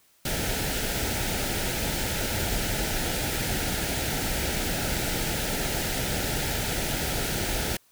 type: band-stop noise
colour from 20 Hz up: pink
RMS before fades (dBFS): -28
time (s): 0.25-7.77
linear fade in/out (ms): 5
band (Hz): 920 to 1300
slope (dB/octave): 96
effects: white hiss -62 dBFS RMS until 7.91 s